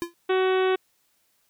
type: tone with exponential decay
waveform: square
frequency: 342.2 Hz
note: F4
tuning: 35 cents flat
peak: -23 dBFS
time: 0.02-0.14 s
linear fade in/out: 0 ms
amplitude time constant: 25 ms
type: harmonic tone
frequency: 375 Hz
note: F#4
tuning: 23 cents sharp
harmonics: 1 / 2 / 3 / 4 / 5 / 6 / 7 / 8 / 9 / 10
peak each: -20 / -30 / -32 / -33 / -37 / -38 / -38 / -41 / -40 / -44 dBFS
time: 0.29-0.76 s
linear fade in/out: 10 ms
effects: white hiss -68 dBFS RMS until 1.49 s